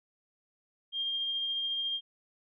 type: tone with tremolo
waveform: sine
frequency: 3208 Hz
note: G7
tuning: 39 cents sharp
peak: -29 dBFS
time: 0.92-2.01 s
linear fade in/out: 50 ms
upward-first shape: triangle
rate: 14 Hz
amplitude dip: 25%
effects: none